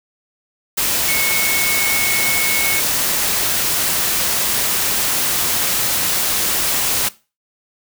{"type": "tone in noise", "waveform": "sine", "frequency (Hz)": 2199, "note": "C#7", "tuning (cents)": -14, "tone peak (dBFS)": -19, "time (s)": [1.08, 2.8], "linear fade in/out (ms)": 10, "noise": "white", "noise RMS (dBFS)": -18, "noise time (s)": [0.77, 7.09], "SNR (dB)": -4, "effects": ["noise-tail reverb RT60 0.3 s tail -19 dB re dry"]}